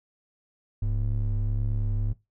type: ring-modulated tone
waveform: triangle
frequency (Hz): 69.3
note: C#2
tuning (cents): 0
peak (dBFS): -19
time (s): 0.82-2.13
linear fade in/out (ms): 5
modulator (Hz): 34.2
effects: noise-tail reverb RT60 0.2 s tail -18 dB re dry